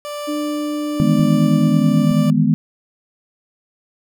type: tone with tremolo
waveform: 30% pulse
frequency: 587.3 Hz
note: D5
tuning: in tune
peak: -22 dBFS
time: 0.05-2.3 s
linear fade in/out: 0 ms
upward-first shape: sine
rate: 1 Hz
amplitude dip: 30%
type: tone with pitch glide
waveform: sine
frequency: 298.6 to 278.6 Hz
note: D4 to C#4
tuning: +29 to +9 cents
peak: -20 dBFS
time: 0.27-2.07 s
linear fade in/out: 20 ms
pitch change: -120 cents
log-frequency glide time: 1.66-1.84 s
type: chord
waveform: sine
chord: E major seventh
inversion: third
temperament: equal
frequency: 155.56 / 164.81 / 207.7 / 246.9 Hz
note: D#3 / E3 / G#3 / B3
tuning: 0 / 0 / 0 / 0 cents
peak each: -17 / -20 / -17 / -17 dBFS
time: 1-2.54 s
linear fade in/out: 0 ms
type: clicks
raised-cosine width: 5 ms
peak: -24 dBFS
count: 2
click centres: 1.196 / 2.111 s
effects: none